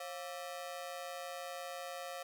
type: ring-modulated tone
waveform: sawtooth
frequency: 622 Hz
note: D#5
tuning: 1 cent flat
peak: -35 dBFS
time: 0-2.23 s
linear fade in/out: 5 ms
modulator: 82.9 Hz
effects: none